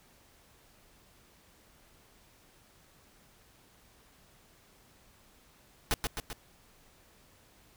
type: noise with echo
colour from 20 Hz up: pink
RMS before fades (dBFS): -28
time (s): 5.91-5.94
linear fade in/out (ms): 0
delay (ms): 130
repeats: 3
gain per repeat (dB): -4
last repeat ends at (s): 6.33
effects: pink hiss -62 dBFS RMS until 7.76 s